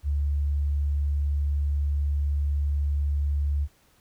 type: tone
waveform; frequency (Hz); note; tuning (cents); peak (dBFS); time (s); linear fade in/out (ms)
sine; 72; D2; -34; -22; 0.03-3.68; 50
effects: pink hiss -62 dBFS RMS until 4 s